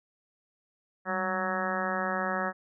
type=harmonic tone with a mistuned harmonic; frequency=185.9 Hz; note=F#3; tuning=8 cents sharp; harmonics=1 / 2 / 3 / 4 / 5 / 6 / 7 / 8 / 9 / 10; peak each=-36 / -40 / -35 / -36 / -39 / -38 / -35 / -41 / -35 / -40 dBFS; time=1.05-2.53 s; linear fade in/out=50 ms; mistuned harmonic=1; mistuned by=+76 cents; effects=none